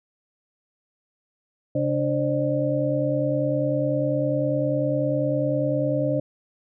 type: tone cluster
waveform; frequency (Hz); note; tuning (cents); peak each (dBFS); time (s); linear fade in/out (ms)
sine; 136.3 / 294.5 / 530 / 600; C#3 / D4 / C5 / D5; -29 / +5 / +22 / +37; -26; 1.75-6.2; 5
effects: none